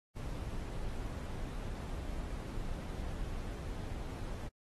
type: noise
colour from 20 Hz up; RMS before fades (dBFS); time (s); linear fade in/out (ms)
brown; -40; 0.15-4.49; 20
effects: AAC 32 kbps